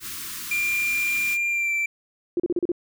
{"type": "band-stop noise", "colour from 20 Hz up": "white", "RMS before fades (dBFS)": -34, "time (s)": [0, 1.38], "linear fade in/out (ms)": 50, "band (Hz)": [390, 1000], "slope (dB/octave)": 96}
{"type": "tone with pitch glide", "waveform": "triangle", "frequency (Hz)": [2390, 2341], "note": ["D7", "D7"], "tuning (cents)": [30, -6], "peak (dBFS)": -20, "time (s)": [0.51, 1.86], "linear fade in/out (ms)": 5, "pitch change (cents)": -36, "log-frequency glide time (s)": [1.48, 1.73]}
{"type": "tone bursts", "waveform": "sine", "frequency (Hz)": 349.2, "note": "F4", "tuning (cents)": 0, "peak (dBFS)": -19, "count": 6, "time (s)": [2.37, 2.718], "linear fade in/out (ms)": 2, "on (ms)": 28, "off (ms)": 36}
{"effects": []}